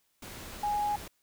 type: tone in noise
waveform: sine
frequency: 830 Hz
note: G#5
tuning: 1 cent flat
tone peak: -27 dBFS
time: 0.63-0.96 s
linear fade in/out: 5 ms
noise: pink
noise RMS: -44 dBFS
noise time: 0.22-1.08 s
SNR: +14 dB
effects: white hiss -73 dBFS RMS until 1.22 s